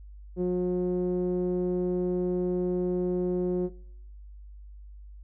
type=tone with low-pass filter; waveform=sawtooth; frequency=180 Hz; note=F#3; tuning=47 cents flat; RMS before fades=-27 dBFS; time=0.36-3.7 s; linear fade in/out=50 ms; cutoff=410 Hz; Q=3.6; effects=noise-tail reverb RT60 0.7 s tail -22 dB re dry + added 50 Hz sine -43 dBFS peak until 5.23 s